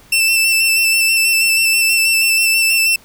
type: tone with vibrato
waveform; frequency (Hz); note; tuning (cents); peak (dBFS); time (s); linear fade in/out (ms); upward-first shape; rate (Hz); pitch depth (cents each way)
sawtooth; 2671; E7; +22; -8; 0.12-2.96; 5; square; 6.2; 18
effects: pink hiss -46 dBFS RMS until 3.04 s